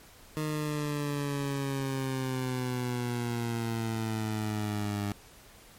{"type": "exponential sweep", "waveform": "20% pulse", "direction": "down", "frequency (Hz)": [154.5, 101.2], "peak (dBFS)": -25, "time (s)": [0.37, 5.12], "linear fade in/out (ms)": 0, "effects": ["pink hiss -54 dBFS RMS until 5.78 s", "MP3 64 kbps"]}